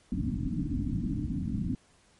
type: low-pass noise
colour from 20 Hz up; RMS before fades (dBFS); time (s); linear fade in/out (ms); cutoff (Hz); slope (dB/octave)
white; -31; 0.12-1.75; 2; 300; 96
effects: pink hiss -63 dBFS RMS until 2.19 s + MP3 48 kbps